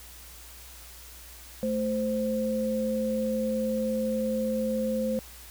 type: tone pair together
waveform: sine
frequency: 219.1 / 521.1 Hz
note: A3 / C5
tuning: -7 / -7 cents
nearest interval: octave + minor third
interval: 1500 cents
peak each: -28 dBFS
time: 1.63-5.19 s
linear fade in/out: 0 ms
effects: added 60 Hz sine -49 dBFS peak until 5.5 s + white hiss -48 dBFS RMS until 5.5 s